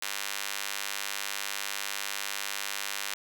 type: tone with high-pass filter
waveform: sawtooth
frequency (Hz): 100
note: G2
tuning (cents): +35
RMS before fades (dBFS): -35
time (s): 0.02-3.14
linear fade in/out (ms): 5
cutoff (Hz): 1900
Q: 0.65
effects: none